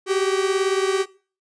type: beating tone pair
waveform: 45% pulse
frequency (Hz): 380.5 / 398.5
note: F#4 / G4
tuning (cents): +48 / +28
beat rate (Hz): 18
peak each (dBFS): -20 / -24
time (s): 0.06-1.06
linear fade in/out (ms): 50
effects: noise-tail reverb RT60 0.4 s tail -21 dB re dry + resampled to 22050 Hz